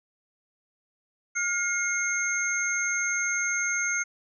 sine tone cluster, 1416 / 2152 / 6360 Hz, F6 / C7 / G8, +23 / +48 / +24 cents, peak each -29 dBFS, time 1.35-4.04 s, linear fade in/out 20 ms, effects none

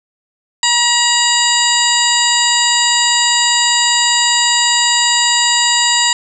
harmonic tone with a mistuned harmonic, 955 Hz, A#5, 42 cents sharp, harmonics 1 / 2 / 3 / 4 / 5 / 7 / 8, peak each -18 / -18 / -18 / -18 / -18 / -18 / -18 dBFS, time 0.63-6.13 s, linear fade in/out 2 ms, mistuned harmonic 7, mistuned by +81 cents, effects none

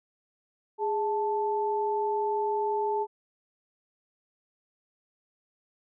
sine tone pair together, 414.3 / 877 Hz, G#4 / A5, -4 / -6 cents, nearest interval octave + minor second, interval 1298 cents, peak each -28 dBFS, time 0.78-3.07 s, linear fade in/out 50 ms, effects none

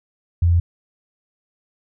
sine tone, 85.8 Hz, F2, 30 cents flat, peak -12 dBFS, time 0.42-0.6 s, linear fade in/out 5 ms, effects none

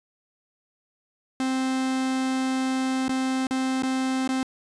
45% pulse tone with dropouts, 261.6 Hz, C4, in tune, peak -23 dBFS, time 1.4-4.43 s, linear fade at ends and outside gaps 1 ms, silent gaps 3.082-3.093 / 3.469-3.509 / 3.823-3.833 / 4.276-4.29 s, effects resampled to 22050 Hz

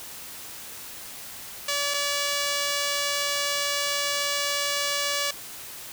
5% pulse tone pair in turn, 573 / 573 Hz, D5 / D5, -43 / -43 cents, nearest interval unison, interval 0 cents, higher neither, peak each -13 dBFS, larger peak neither, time 1.68-1.94 / 1.94-5.31 s, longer second, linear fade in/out 5 ms, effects white hiss -40 dBFS RMS until 5.92 s

